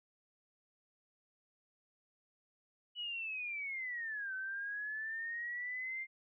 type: linear two-way sweep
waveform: sine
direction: down then up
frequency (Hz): 2960 to 1520 to 2114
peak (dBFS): -38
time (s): 2.95-6.07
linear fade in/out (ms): 50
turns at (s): 4.34
effects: none

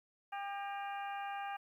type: harmonic tone with a mistuned harmonic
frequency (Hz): 400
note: G4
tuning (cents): +35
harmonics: 2 / 3 / 4 / 5 / 6 / 7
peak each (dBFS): -40 / -48 / -48 / -56 / -52 / -54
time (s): 0.32-1.57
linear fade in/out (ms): 10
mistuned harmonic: 5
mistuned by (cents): -96
effects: 12-bit

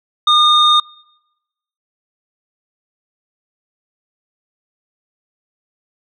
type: tone pair together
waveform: sine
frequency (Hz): 1216 / 3677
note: D#6 / A#7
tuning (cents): -40 / -24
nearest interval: octave + perfect fifth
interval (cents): 1916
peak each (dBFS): -10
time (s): 0.27-0.8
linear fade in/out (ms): 5
effects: noise-tail reverb RT60 1.0 s tail -26 dB re dry + tanh soft clip ceiling -2 dBFS

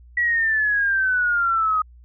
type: exponential sweep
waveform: sine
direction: down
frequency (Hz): 1942 to 1249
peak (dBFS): -17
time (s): 0.17-1.82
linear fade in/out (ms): 5
effects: added 60 Hz sine -44 dBFS peak until 2.04 s

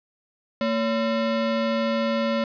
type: ring-modulated tone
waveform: square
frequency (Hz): 396.2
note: G4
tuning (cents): +18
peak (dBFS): -19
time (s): 0.61-2.44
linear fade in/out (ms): 2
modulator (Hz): 168
effects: resampled to 11025 Hz + 10-bit

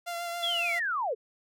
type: tone with vibrato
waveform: sawtooth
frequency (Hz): 689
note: F5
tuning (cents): -24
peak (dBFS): -29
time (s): 0.06-0.8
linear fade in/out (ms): 20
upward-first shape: sine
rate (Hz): 7.2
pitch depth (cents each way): 20
type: linear sweep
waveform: sine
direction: down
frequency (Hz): 3500 to 397.7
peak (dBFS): -27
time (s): 0.42-1.15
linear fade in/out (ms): 20
effects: none

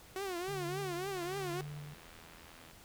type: tone with vibrato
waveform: sawtooth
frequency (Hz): 370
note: F#4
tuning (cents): 0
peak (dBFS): -33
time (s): 0.16-1.61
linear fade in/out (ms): 0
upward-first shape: triangle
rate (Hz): 3.5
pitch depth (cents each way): 160
type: tone with tremolo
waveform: triangle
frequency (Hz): 146.7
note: D3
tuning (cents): -2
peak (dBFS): -39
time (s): 0.48-1.94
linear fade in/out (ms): 2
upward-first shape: sine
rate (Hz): 1.1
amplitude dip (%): 65
type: click train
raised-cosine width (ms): 0.3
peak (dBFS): -39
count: 128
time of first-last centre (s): 1.17-2.711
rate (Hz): 82.4
effects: pink hiss -57 dBFS RMS until 2.84 s

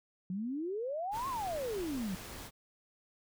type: exponential two-way sweep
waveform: sine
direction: up then down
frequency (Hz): 176.8 to 1110 to 176.8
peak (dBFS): -34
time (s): 0.3-2.15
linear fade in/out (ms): 2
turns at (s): 1.28
type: noise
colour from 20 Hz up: pink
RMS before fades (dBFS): -46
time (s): 1.11-2.51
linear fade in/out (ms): 50
effects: none

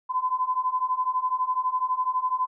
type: beating tone pair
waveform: sine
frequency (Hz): 1010 / 1022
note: B5 / C6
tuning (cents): +39 / -41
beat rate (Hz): 12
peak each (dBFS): -27 / -25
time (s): 0.09-2.47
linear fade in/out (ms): 20
effects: none

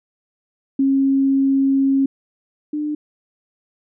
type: tone pair in turn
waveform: sine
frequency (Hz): 271.6 / 299.6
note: C#4 / D4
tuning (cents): -35 / +35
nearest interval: major second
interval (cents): 170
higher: second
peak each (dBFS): -13 / -20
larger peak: first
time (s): 0.79-2.06 / 2.73-2.95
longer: first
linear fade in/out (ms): 5
effects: none

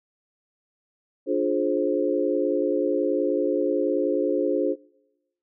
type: chord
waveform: sine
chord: D half-diminished seventh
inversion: none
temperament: just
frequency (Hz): 293.7 / 352.4 / 422.9 / 528.6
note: D4 / F4 / Ab4 / C5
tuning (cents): 0 / +16 / +31 / +18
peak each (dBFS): -26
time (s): 1.26-4.76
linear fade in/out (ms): 50
effects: noise-tail reverb RT60 1.0 s tail -25 dB re dry

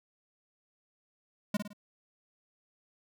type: tone with echo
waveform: square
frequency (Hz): 206.3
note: G#3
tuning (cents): -11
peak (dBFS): -27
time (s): 1.54-1.57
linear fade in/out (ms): 5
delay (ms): 54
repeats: 3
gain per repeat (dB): -7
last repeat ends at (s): 1.732
effects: none

